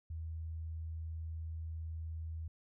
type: tone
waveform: sine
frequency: 80.7 Hz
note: E2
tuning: 36 cents flat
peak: -39 dBFS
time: 0.1-2.48 s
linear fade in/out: 5 ms
effects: none